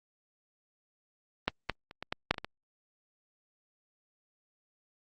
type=clicks; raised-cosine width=0.3 ms; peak=-10 / -13 / -30 / -22 / -15 / -7 / -25 / -20 / -20 dBFS; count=9; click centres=1.48 / 1.697 / 1.911 / 2.026 / 2.125 / 2.31 / 2.343 / 2.382 / 2.446 s; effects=Opus 32 kbps